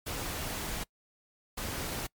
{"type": "noise bursts at uneven times", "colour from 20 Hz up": "pink", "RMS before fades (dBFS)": -36, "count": 2, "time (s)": [[0.06, 0.84], [1.57, 2.07]], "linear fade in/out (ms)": 10, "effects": ["noise-tail reverb RT60 0.1 s tail -25 dB re dry", "MP3 96 kbps"]}